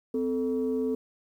sine tone pair together, 257.1 / 440 Hz, C4 / A4, -30 / 0 cents, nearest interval major sixth, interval 930 cents, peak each -27 dBFS, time 0.14-0.95 s, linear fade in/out 5 ms, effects tanh soft clip ceiling -20 dBFS + 10-bit

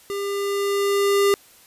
square tone with level ramp, 400.5 Hz, G4, 37 cents sharp, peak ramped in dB -26 to -15 dBFS, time 0.1-1.34 s, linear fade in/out 0 ms, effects white hiss -51 dBFS RMS until 1.66 s + resampled to 32000 Hz

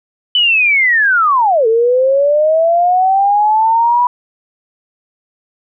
sine linear two-way sweep, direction down then up, 3012 to 440 to 985 Hz, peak -8 dBFS, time 0.35-4.07 s, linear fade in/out 2 ms, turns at 1.67 s, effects none

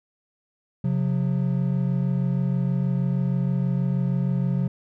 triangle tone pair together, 134.1 / 180.42 Hz, C3 / F#3, +43 / -43 cents, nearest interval perfect fourth, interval 514 cents, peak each -21 / -22 dBFS, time 0.84-4.68 s, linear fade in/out 5 ms, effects none

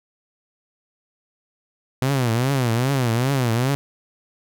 sawtooth tone with vibrato, 125.8 Hz, B2, 32 cents sharp, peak -14 dBFS, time 2.02-3.75 s, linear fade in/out 0 ms, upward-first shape triangle, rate 2.5 Hz, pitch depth 220 cents each way, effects none

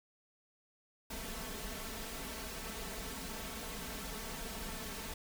pink noise with comb filter, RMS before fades -43 dBFS, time 1.1-5.14 s, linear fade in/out 5 ms, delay 4.5 ms, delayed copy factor +0.9, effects none

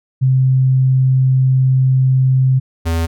sine / square tone pair in turn, 130.81 / 82.69 Hz, C3 / E2, 0 / +6 cents, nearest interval minor sixth, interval 794 cents, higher first, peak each -9 / -15 dBFS, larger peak first, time 0.21-2.6 / 2.85-3.07 s, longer first, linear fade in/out 20 ms, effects none

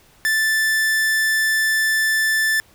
45% pulse tone, 1760 Hz, A6, in tune, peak -16 dBFS, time 0.25-2.6 s, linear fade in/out 0 ms, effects pink hiss -53 dBFS RMS until 2.74 s

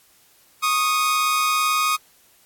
sawtooth tone pair together, 1103 / 1241.3 Hz, C#6 / D#6, -9 / -4 cents, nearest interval major second, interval 205 cents, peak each -22 / -15 dBFS, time 0.62-1.97 s, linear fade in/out 20 ms, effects white hiss -56 dBFS RMS until 2.45 s + AAC 64 kbps

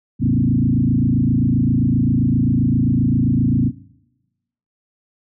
sine tone with frequency modulation, 182.9 Hz, F#3, 20 cents flat, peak -13 dBFS, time 0.19-3.72 s, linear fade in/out 50 ms, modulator 27.6 Hz, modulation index 3.3, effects noise-tail reverb RT60 1.0 s tail -21 dB re dry

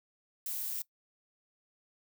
violet noise with amplitude modulation, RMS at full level -33 dBFS, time 0.46-0.82 s, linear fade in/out 2 ms, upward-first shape sine, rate 262 Hz, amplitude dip 85%, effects noise-tail reverb RT60 0.1 s tail -20 dB re dry

